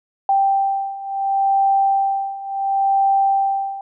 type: beating tone pair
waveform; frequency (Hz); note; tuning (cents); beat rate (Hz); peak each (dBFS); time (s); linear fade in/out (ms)
sine; 784 / 784.71; G5 / G5; 0 / +2; 0.71; -20 / -17; 0.29-3.81; 2
effects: none